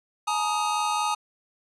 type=chord; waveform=square; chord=Ab suspended second; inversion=none; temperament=equal with one note detuned; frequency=848.1 / 932.3 / 1244.5 Hz; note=Ab5 / Bb5 / Eb6; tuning=+36 / 0 / 0 cents; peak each=-28 / -31 / -28 dBFS; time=0.27-1.15 s; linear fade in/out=10 ms; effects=resampled to 24000 Hz